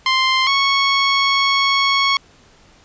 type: tone pair in turn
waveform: 15% pulse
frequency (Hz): 1046.5 / 1104.3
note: C6 / C#6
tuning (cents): 0 / -7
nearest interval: minor second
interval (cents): 93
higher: second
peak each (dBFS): -7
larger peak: neither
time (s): 0.06-0.47 / 0.47-2.17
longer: second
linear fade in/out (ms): 2
effects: pink hiss -50 dBFS RMS until 2.84 s + resampled to 16000 Hz